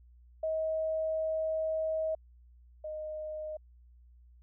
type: tone pair in turn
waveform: sine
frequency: 635 / 617.6 Hz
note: D#5 / D#5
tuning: +35 / -13 cents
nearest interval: unison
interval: 48 cents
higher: first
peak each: -29 / -36 dBFS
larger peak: first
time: 0.43-2.15 / 2.84-3.57 s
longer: first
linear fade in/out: 5 ms
effects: added 60 Hz sine -55 dBFS peak until 4.42 s